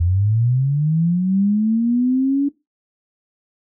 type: linear sweep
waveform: sine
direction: up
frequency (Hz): 82.5 to 286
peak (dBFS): -14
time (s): 0-2.49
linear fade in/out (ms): 10
effects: noise-tail reverb RT60 0.2 s tail -17 dB re dry